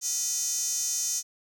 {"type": "tone with high-pass filter", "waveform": "square", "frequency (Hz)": 277.2, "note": "C#4", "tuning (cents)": 0, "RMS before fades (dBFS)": -29, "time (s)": [0.01, 1.23], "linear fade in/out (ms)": 50, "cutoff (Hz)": 6300, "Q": 6.8, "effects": []}